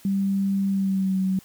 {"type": "tone with pitch glide", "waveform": "sine", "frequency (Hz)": [196, 189.21], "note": ["G3", "F#3"], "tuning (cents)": [0, 39], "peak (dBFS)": -20, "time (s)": [0.05, 1.39], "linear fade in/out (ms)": 2, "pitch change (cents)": -61, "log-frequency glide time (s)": [0.68, 1.18], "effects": ["white hiss -52 dBFS RMS until 1.44 s"]}